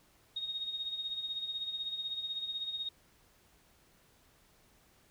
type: tone with tremolo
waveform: sine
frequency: 3729 Hz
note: A#7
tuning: in tune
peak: -33 dBFS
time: 0.36-2.89 s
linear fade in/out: 5 ms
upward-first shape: sine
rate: 16 Hz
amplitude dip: 60%
effects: pink hiss -66 dBFS RMS until 5.1 s